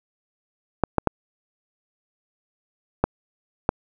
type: clicks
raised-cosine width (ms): 1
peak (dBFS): -3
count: 5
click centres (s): 0.837 / 0.983 / 1.073 / 3.04 / 3.691
effects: none